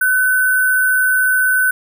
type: tone with sample-and-hold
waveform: sine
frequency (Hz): 1507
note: F#6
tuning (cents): +31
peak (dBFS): -11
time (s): 0.01-1.71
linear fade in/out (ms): 5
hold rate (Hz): 11025
effects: none